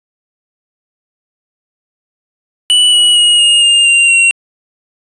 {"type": "tone with pitch steps", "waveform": "square", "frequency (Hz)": [2961, 2924, 2887, 2850, 2814, 2779, 2744], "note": ["F#7", "F#7", "F#7", "F7", "F7", "F7", "F7"], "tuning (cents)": [1, -21, -43, 34, 12, -9, -31], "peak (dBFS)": -6, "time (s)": [2.7, 4.31], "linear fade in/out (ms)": 0, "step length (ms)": 230, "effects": ["resampled to 22050 Hz"]}